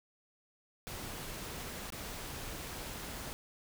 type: noise with dropouts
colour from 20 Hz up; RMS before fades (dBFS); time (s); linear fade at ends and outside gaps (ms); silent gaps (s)
pink; -43; 0.87-3.33; 0; 1.903-1.923
effects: none